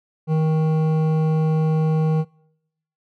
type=tone with hard clipping; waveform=sine; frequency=157.4 Hz; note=D#3; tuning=20 cents sharp; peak=-18 dBFS; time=0.27-2.25 s; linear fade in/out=50 ms; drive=11 dB; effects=noise-tail reverb RT60 0.8 s tail -26 dB re dry